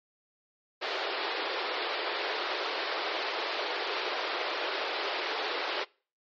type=band-pass noise; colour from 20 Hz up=pink; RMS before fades=-33 dBFS; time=0.81-5.85 s; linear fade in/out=20 ms; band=360 to 4700 Hz; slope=48 dB/octave; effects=noise-tail reverb RT60 0.4 s tail -25 dB re dry + MP3 32 kbps